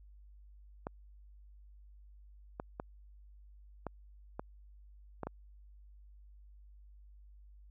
clicks, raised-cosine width 1 ms, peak -24 dBFS, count 7, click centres 0.869 / 2.599 / 2.799 / 3.867 / 4.395 / 5.233 / 5.27 s, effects added 50 Hz sine -54 dBFS peak until 7.7 s

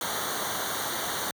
pink noise with comb filter, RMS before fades -31 dBFS, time 0.01-1.31 s, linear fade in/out 2 ms, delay 0.39 ms, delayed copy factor -0.85, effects high-pass 80 Hz 12 dB/octave

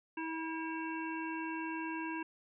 harmonic tone with a mistuned harmonic, 322.8 Hz, E4, 36 cents flat, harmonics 1 / 3 / 5 / 7 / 8, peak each -39 / -42 / -45 / -51 / -46 dBFS, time 0.17-2.23 s, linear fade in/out 5 ms, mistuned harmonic 8, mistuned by +80 cents, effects none

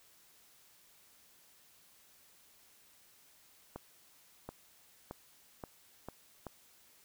accelerating click train, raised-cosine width 1 ms, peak -28 dBFS, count 6, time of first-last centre 3.76-6.467 s, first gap 730 ms, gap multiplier 0.85, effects white hiss -64 dBFS RMS until 7.04 s

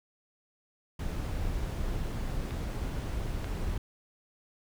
brown noise, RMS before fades -33 dBFS, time 0.99-3.78 s, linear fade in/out 5 ms
clicks, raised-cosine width 0.3 ms, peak -27 / -33 / -24 dBFS, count 3, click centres 2.508 / 2.732 / 3.444 s
effects none

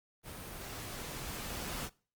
pink noise with level ramp, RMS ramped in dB -46 to -39 dBFS, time 0.23-1.9 s, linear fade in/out 50 ms, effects noise-tail reverb RT60 0.4 s tail -23 dB re dry + Opus 32 kbps

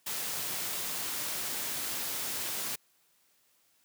white noise, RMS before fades -35 dBFS, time 0.06-2.76 s, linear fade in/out 10 ms, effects white hiss -69 dBFS RMS until 3.84 s + high-pass 100 Hz 12 dB/octave

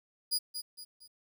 sawtooth tone with echo, 4898 Hz, D#8, 28 cents flat, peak -25 dBFS, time 0.31-0.39 s, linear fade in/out 20 ms, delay 230 ms, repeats 3, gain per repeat -8 dB, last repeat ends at 1.08 s, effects 11-bit

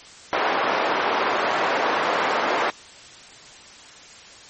white band-pass noise, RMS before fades -22 dBFS, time 0.33-2.7 s, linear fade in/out 0 ms, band 410 to 1200 Hz, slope 12 dB/octave, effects white hiss -44 dBFS RMS until 4.49 s + MP3 32 kbps

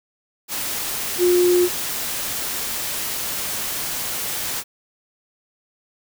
sine tone in noise, 356.3 Hz, F4, 35 cents sharp, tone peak -13 dBFS, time 1.18-1.69 s, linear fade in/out 50 ms, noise white, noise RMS -26 dBFS, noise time 0.48-4.64 s, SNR +10 dB, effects none

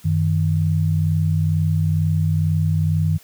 sine tone pair together, 94.9 / 157.07 Hz, F#2 / D#3, +44 / +17 cents, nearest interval major sixth, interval 873 cents, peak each -18 dBFS, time 0.04-3.18 s, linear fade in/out 20 ms, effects white hiss -49 dBFS RMS until 3.23 s + high-pass 60 Hz 12 dB/octave

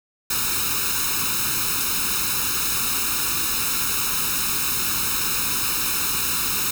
white noise with comb filter, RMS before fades -23 dBFS, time 0.3-6.71 s, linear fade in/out 5 ms, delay 0.76 ms, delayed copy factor +0.9, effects none

